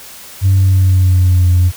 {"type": "tone with pitch glide", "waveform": "sine", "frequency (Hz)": [96.1, 89.15], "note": ["G2", "F2"], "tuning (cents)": [-34, 36], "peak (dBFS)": -5, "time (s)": [0.41, 1.72], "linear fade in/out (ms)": 50, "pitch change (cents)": -130, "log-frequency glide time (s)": [0.53, 1.46], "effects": ["tanh soft clip ceiling -4 dBFS", "white hiss -34 dBFS RMS until 1.76 s"]}